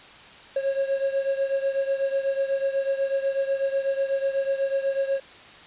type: beating tone pair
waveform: triangle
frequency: 543 / 551.1 Hz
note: C#5 / C#5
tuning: -36 / -10 cents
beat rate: 8.1 Hz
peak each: -22 / -26 dBFS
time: 0.56-5.2 s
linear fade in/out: 5 ms
effects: white hiss -46 dBFS RMS until 5.66 s + resampled to 8000 Hz